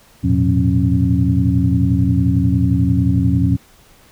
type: tone cluster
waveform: sine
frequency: 83.7 / 109.8 / 121 / 179 / 272.6 Hz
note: E2 / A2 / B2 / F3 / C#4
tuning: +27 / -3 / -35 / +43 / -29 cents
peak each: -18 dBFS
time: 0.23-3.57 s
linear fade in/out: 20 ms
effects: tanh soft clip ceiling 0 dBFS + pink hiss -49 dBFS RMS until 4.11 s